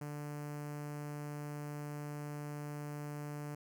sawtooth tone with notch filter, 147.2 Hz, D3, 4 cents sharp, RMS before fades -43 dBFS, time 0.01-3.55 s, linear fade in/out 5 ms, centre 3600 Hz, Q 0.93, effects none

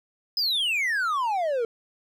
triangle exponential sweep, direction down, 5130 to 445.8 Hz, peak -21 dBFS, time 0.37-1.65 s, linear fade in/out 2 ms, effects none

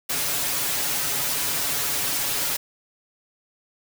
white noise with comb filter, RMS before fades -25 dBFS, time 0.09-2.57 s, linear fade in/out 10 ms, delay 7.1 ms, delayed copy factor +0.9, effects none

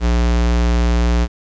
square tone, 59.1 Hz, A#1, 24 cents sharp, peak -13 dBFS, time 0-1.28 s, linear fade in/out 50 ms, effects resampled to 16000 Hz + 8-bit

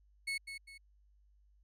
35% pulse tone with echo, 2200 Hz, C#7, 14 cents flat, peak -33 dBFS, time 0.27-0.38 s, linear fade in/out 10 ms, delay 200 ms, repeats 2, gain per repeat -8 dB, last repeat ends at 0.78 s, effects added 50 Hz sine -64 dBFS peak until 1.63 s + low-pass 12000 Hz 12 dB/octave

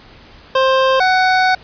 25% pulse tone pair in turn, 527 / 745.3 Hz, C5 / F#5, +12 / +12 cents, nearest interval tritone, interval 600 cents, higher second, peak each -7 dBFS, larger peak neither, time 0.55-1 / 1-1.55 s, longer second, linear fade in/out 5 ms, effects pink hiss -42 dBFS RMS until 1.63 s + resampled to 11025 Hz

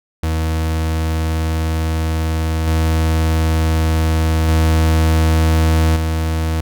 40% pulse tone with level steps, 80.1 Hz, E2, 49 cents flat, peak -15 / -12 / -10 / -15 dBFS, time 0.23-6.61 s, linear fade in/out 5 ms, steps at 2.67 / 4.48 / 5.96 s, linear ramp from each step 2 ms, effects none

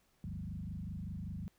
sine tone with frequency modulation, 130.81 Hz, C3, in tune, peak -39 dBFS, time 0.24-1.48 s, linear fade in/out 0 ms, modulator 25.2 Hz, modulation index 2.9, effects pink hiss -73 dBFS RMS until 1.58 s

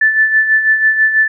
sine tone with tremolo, 1755 Hz, A6, 5 cents flat, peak -6 dBFS, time 0.01-1.28 s, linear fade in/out 5 ms, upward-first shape sine, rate 6.1 Hz, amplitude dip 60%, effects none

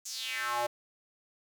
square tone with high-pass filter sweep, 120.3 Hz, B2, 45 cents flat, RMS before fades -34 dBFS, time 0.05-0.67 s, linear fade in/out 10 ms, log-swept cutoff 6900 to 600 Hz, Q 3.7, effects none

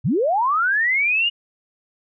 sine linear sweep, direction up, 92.6 to 2897 Hz, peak -16 dBFS, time 0.04-1.3 s, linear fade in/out 20 ms, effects none

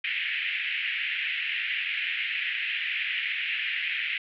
white band-pass noise, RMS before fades -30 dBFS, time 0.04-4.18 s, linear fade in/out 5 ms, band 1800 to 2900 Hz, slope 48 dB/octave, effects none

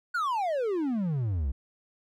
triangle exponential sweep, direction down, 1500 to 61.2 Hz, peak -24 dBFS, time 0.14-1.52 s, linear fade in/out 10 ms, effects none

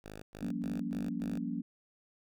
5% pulse tone bursts, 51.91 Hz, G#1, in tune, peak -34 dBFS, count 5, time 0.04-1.38 s, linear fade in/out 5 ms, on 180 ms, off 110 ms
sine chord, G half-diminished seventh, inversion third, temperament just, 176.4 / 196 / 235.2 / 282.2 Hz, F3 / G3 / Bb3 / Db4, +18 / 0 / +16 / +31 cents, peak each -40 / -41 / -37 / -39 dBFS, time 0.41-1.62 s, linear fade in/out 10 ms
effects none

